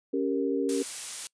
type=chord; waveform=sine; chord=G diminished; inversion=second; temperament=equal; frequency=277.2 / 392 / 466.2 Hz; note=Db4 / G4 / Bb4; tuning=0 / 0 / 0 cents; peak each=-28 / -30 / -30 dBFS; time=0.13-0.83 s; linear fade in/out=10 ms
type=noise; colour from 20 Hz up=blue; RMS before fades=-33 dBFS; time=0.69-1.27 s; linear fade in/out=0 ms
effects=noise-tail reverb RT60 0.1 s tail -24 dB re dry + resampled to 22050 Hz